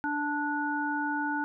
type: harmonic tone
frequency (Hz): 293.3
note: D4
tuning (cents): -2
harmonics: 1 / 3 / 5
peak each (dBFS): -32 / -32 / -32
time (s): 0.04-1.44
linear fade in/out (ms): 0
effects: none